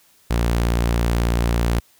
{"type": "tone", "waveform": "sawtooth", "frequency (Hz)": 58.27, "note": "A#1", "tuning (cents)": 0, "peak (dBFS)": -13, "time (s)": [0.3, 1.8], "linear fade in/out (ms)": 10, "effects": ["white hiss -56 dBFS RMS until 1.99 s"]}